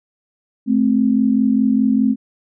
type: tone pair together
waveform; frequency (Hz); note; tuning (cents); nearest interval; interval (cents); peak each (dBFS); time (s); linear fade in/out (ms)
sine; 216.7 / 261.6; A3 / C4; -26 / 0; minor third; 326; -15; 0.66-2.16; 50
effects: none